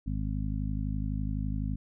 harmonic tone, 51.91 Hz, G#1, in tune, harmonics 1 / 2 / 3 / 4 / 5, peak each -32 / -35 / -37 / -38 / -39 dBFS, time 0.06-1.76 s, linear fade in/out 10 ms, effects none

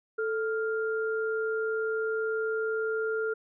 sine tone pair together, 441 / 1400 Hz, A4 / F6, +4 / +4 cents, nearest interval octave + minor sixth, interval 2000 cents, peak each -28 / -33 dBFS, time 0.18-3.34 s, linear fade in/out 10 ms, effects none

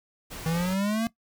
pink noise, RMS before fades -39 dBFS, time 0.3-0.75 s, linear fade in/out 20 ms
square exponential sweep, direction up, 160 to 233.1 Hz, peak -25 dBFS, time 0.46-1.07 s, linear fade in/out 0 ms
effects noise-tail reverb RT60 0.1 s tail -18 dB re dry

